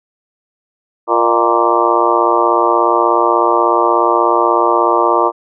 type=harmonic tone with a mistuned harmonic; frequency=116.54 Hz; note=A#2; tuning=in tune; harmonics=3 / 4 / 5 / 6 / 7 / 8 / 9 / 10; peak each=-17 / -18 / -18 / -20 / -21 / -16 / -18 / -16 dBFS; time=1.07-5.32 s; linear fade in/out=50 ms; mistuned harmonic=5; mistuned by=+56 cents; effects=none